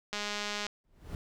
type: click train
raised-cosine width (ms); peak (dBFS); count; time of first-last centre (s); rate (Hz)
0.2; -18; 112; 0.13-0.666; 207
type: noise with exponential growth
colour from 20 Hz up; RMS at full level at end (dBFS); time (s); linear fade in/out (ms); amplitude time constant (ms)
brown; -36; 0.84-1.15; 1; 67
effects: none